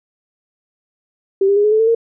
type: tone with pitch steps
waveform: sine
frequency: 389.4 / 400.3 / 411.6 / 423.2 / 435.1 / 447.3 / 459.9 Hz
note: G4 / G4 / G#4 / G#4 / A4 / A4 / A#4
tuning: -12 / +36 / -16 / +33 / -19 / +28 / -23 cents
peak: -10 dBFS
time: 1.41-1.949 s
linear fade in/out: 5 ms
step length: 77 ms
effects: none